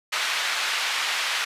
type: band-pass noise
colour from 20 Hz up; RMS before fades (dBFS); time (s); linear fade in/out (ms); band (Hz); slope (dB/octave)
white; -26; 0.12-1.45; 10; 1100 to 3300; 12
effects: resampled to 32000 Hz